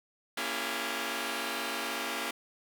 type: chord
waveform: 5% pulse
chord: A# diminished seventh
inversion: none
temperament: just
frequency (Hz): 233.1 / 279.7 / 335.6 / 402.8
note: A#3 / C#4 / E4 / G4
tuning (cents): 0 / +16 / +31 / +47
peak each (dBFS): -27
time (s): 0.37-2.31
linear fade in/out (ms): 5
effects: none